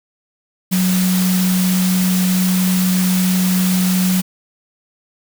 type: tone in noise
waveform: sine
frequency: 184.2 Hz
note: F#3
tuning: 7 cents flat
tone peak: -13 dBFS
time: 0.71-4.22 s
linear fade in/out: 20 ms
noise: white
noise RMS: -23 dBFS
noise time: 0.71-4.22 s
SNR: +7 dB
effects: none